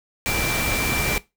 sine tone in noise, 2349 Hz, D7, in tune, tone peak -27 dBFS, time 0.26-1.18 s, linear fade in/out 0 ms, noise pink, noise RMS -24 dBFS, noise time 0.26-1.18 s, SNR -6 dB, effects noise-tail reverb RT60 0.2 s tail -18 dB re dry

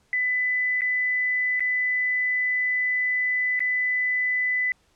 sine tone with dropouts, 2000 Hz, B6, 21 cents sharp, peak -21 dBFS, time 0.13-4.72 s, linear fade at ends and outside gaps 1 ms, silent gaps 0.809-0.818 / 1.596-1.605 / 3.593-3.604 s, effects pink hiss -64 dBFS RMS until 4.95 s + low-pass 9000 Hz 12 dB/octave

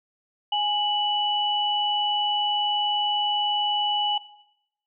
sine tone pair together, 830.6 / 2960 Hz, G#5 / F#7, 0 / 0 cents, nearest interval octave + minor seventh, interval 2200 cents, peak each -24 dBFS, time 0.52-4.18 s, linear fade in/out 5 ms, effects noise-tail reverb RT60 0.8 s tail -17 dB re dry

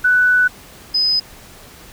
sine tone pair in turn, 1489 / 5030 Hz, F#6 / D#8, +11 / +18 cents, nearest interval octave + major sixth, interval 2107 cents, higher second, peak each -10 / -13 dBFS, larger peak first, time 0.04-0.48 / 0.94-1.2 s, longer first, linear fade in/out 10 ms, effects pink hiss -41 dBFS RMS until 1.92 s

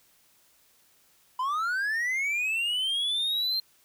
triangle linear sweep, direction up, 988 to 4186 Hz, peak -24 dBFS, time 1.39-3.6 s, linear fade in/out 5 ms, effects white hiss -63 dBFS RMS until 3.84 s

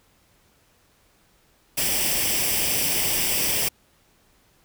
white noise with comb filter, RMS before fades -23 dBFS, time 1.77-3.69 s, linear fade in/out 10 ms, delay 0.37 ms, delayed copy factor +0.65, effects pink hiss -61 dBFS RMS until 4.64 s

